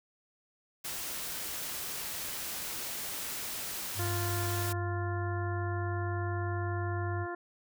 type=noise; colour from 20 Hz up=white; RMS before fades=-38 dBFS; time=0.84-4.73 s; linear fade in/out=10 ms
type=tone; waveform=sine; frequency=98 Hz; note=G2; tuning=in tune; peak=-32 dBFS; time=3.95-7.27 s; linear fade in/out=50 ms
type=harmonic tone; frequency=349.2 Hz; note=F4; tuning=in tune; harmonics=1 / 2 / 3 / 4 / 5; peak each=-38 / -41 / -43 / -44 / -45 dBFS; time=3.99-7.35 s; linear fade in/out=5 ms
effects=none